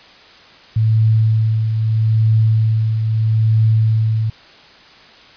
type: tone with tremolo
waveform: sine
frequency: 110.5 Hz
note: A2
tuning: 8 cents sharp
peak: -9 dBFS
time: 0.76-4.3 s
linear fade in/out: 5 ms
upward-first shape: triangle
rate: 0.78 Hz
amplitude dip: 50%
effects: white hiss -43 dBFS RMS until 5.36 s + resampled to 11025 Hz